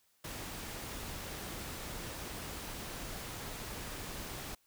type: noise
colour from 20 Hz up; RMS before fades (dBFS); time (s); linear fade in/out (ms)
pink; -43; 0.24-4.55; 5
effects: white hiss -72 dBFS RMS until 4.66 s